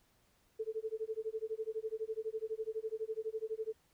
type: tone with tremolo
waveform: sine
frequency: 440.6 Hz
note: A4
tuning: 2 cents sharp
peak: -33 dBFS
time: 0.59-3.73 s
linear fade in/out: 10 ms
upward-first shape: sine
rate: 12 Hz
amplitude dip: 100%
effects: pink hiss -72 dBFS RMS until 3.93 s